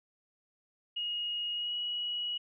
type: tone with pitch glide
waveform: sine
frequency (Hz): 2877 to 2915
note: F#7 to F#7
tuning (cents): -49 to -26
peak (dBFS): -32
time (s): 0.96-2.38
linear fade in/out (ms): 10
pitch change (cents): +23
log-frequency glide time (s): 1.54-1.74
effects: none